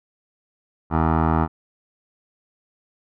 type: tone with low-pass filter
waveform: 15% pulse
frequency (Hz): 80.3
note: E2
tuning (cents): -45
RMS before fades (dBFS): -19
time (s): 0.9-1.48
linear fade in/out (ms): 50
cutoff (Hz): 1100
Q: 4.3
effects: none